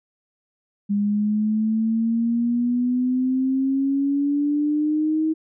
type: exponential sweep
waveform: sine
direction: up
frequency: 202.1 to 318 Hz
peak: -18 dBFS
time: 0.89-5.34 s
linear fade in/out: 20 ms
effects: none